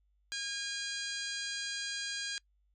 harmonic tone with a mistuned harmonic, 814 Hz, G#5, 35 cents flat, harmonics 2 / 3 / 4 / 5 / 6 / 7 / 8 / 9 / 10, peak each -41 / -46 / -43 / -44 / -42 / -54 / -46 / -50 / -50 dBFS, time 0.32-2.38 s, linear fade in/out 0 ms, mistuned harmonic 6, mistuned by -36 cents, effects noise-tail reverb RT60 0.1 s tail -24 dB re dry + added 50 Hz sine -69 dBFS peak until 2.74 s

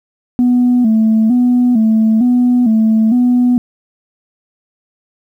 sine tone with vibrato, 233.1 Hz, A#3, in tune, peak -6 dBFS, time 0.39-3.58 s, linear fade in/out 0 ms, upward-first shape square, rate 1.1 Hz, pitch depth 96 cents each way, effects tanh soft clip ceiling -5 dBFS + 8-bit

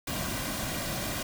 pink noise with comb filter, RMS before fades -33 dBFS, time 0.07-1.23 s, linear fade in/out 5 ms, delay 2.3 ms, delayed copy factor -0.55, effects none

